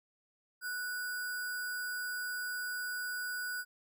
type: tone with sample-and-hold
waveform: sine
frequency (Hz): 1476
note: F#6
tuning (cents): -5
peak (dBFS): -35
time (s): 0.61-3.65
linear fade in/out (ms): 50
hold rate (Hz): 6300
effects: none